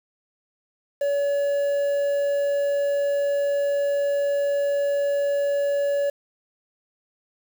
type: tone with quantisation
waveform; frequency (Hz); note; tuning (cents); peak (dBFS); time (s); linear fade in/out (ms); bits
triangle; 568; C#5; +42; -18; 1.01-6.1; 5; 7
effects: none